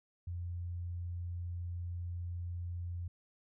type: tone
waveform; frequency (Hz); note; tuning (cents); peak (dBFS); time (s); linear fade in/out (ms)
sine; 87.31; F2; 0; -37; 0.27-3.08; 5
effects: none